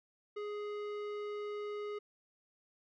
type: tone with tanh clipping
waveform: sine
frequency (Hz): 416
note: G#4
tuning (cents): +3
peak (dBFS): -40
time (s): 0.36-1.99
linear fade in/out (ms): 10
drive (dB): 15
effects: none